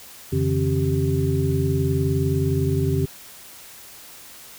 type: tone cluster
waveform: sine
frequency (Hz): 88.6 / 140 / 159.5 / 268.9 / 388.4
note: F2 / C#3 / D#3 / C4 / G4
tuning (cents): +25 / +18 / +43 / +47 / -16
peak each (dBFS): -24 / -22 / -28 / -28 / -25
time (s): 0.32-3.06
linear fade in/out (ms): 10
effects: white hiss -43 dBFS RMS until 4.58 s